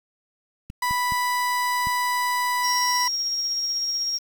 clicks, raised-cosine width 5 ms, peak -22 dBFS, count 4, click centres 0.701 / 0.91 / 1.122 / 1.871 s
30% pulse tone, 987.8 Hz, B5, in tune, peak -19 dBFS, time 0.82-3.08 s, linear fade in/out 5 ms
sine tone with tremolo, 5588 Hz, F8, in tune, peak -22 dBFS, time 2.63-4.19 s, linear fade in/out 20 ms, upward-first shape sine, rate 16 Hz, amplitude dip 25%
effects 7-bit

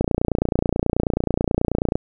click train, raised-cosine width 2 ms, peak -5 dBFS, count 58, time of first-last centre 0.01-1.955 s, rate 29.3 Hz, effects none

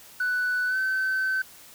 sine tone with pitch glide, 1488 to 1533.4 Hz, F#6 to G6, +9 to -39 cents, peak -21 dBFS, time 0.2-1.42 s, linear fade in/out 5 ms, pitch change +52 cents, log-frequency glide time 0.67-0.77 s, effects tanh soft clip ceiling -21 dBFS + white hiss -49 dBFS RMS until 1.74 s

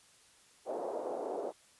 pink band-pass noise, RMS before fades -38 dBFS, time 0.65-1.53 s, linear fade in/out 50 ms, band 410 to 700 Hz, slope 24 dB/octave, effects white hiss -63 dBFS RMS until 1.79 s + resampled to 24000 Hz

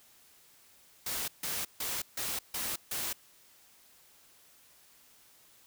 white noise bursts, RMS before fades -35 dBFS, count 6, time 1.06-3.13 s, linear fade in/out 5 ms, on 220 ms, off 150 ms, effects white hiss -61 dBFS RMS until 5.66 s

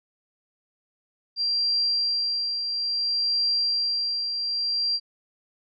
sine tone with tremolo, 4738 Hz, D8, 14 cents sharp, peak -20 dBFS, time 1.36-5 s, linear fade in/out 50 ms, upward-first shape triangle, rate 0.59 Hz, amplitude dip 50%, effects none

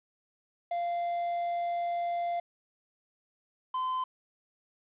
triangle tone pair in turn, 693 / 1027.3 Hz, F5 / C6, -14 / -32 cents, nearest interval perfect fifth, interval 682 cents, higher second, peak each -27 dBFS, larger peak neither, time 0.71-2.4 / 3.74-4.04 s, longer first, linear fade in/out 5 ms, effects resampled to 8000 Hz + 10-bit

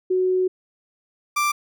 sine / 30% pulse tone pair in turn, 370 / 1178.1 Hz, F#4 / D6, 0 / +5 cents, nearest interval octave + minor sixth, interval 2005 cents, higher second, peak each -17 / -16 dBFS, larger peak second, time 0.1-0.48 / 1.36-1.52 s, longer first, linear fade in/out 10 ms, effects none

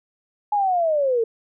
sine linear sweep, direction down, 846 to 440 Hz, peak -17 dBFS, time 0.52-1.24 s, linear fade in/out 5 ms, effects none

